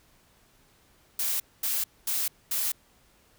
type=noise bursts; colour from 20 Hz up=blue; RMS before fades=-28 dBFS; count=4; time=1.19-2.72 s; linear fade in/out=5 ms; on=210 ms; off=230 ms; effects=pink hiss -62 dBFS RMS until 3.38 s